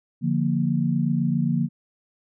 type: chord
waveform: sine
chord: Bb major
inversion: first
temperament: equal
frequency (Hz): 146.83 / 174.61 / 233.1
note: D3 / F3 / Bb3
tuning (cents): 0 / 0 / 0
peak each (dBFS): -24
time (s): 0.21-1.69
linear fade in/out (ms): 50
effects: none